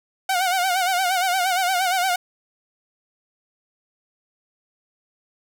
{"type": "tone with vibrato", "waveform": "sawtooth", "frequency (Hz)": 738, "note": "F#5", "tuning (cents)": -5, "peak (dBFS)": -15, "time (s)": [0.29, 2.16], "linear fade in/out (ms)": 5, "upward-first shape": "sine", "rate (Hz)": 8.6, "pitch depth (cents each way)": 86, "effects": []}